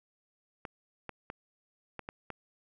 clicks, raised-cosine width 0.5 ms, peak -24 dBFS, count 6, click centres 0.652 / 1.093 / 1.301 / 1.993 / 2.089 / 2.303 s, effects none

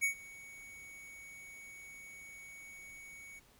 square tone with ADSR envelope, 2235 Hz, C#7, 14 cents sharp, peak -28 dBFS, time 0.01-3.4 s, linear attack 30 ms, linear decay 100 ms, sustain -22 dB, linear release 18 ms, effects pink hiss -65 dBFS RMS until 3.59 s

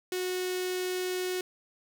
sawtooth tone with notch filter, 366.4 Hz, F#4, 17 cents flat, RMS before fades -32 dBFS, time 0.12-1.41 s, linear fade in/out 2 ms, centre 910 Hz, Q 0.69, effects 10-bit

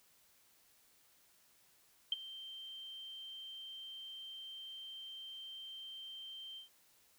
sine tone with ADSR envelope, 3136 Hz, G7, in tune, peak -28 dBFS, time 2.12-6.69 s, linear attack 3 ms, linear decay 21 ms, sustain -18 dB, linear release 120 ms, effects white hiss -69 dBFS RMS until 7.18 s

